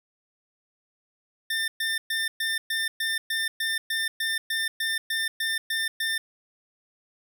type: tone bursts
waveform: 25% pulse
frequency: 1797 Hz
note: A6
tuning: 36 cents sharp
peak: -21 dBFS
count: 16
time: 1.5-6.18 s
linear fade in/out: 5 ms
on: 180 ms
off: 120 ms
effects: none